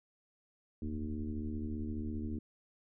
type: tone with frequency modulation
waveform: sine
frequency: 155.56 Hz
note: D#3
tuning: in tune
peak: -35 dBFS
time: 0.82-2.39 s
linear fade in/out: 2 ms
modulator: 74.9 Hz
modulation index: 2.2
effects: none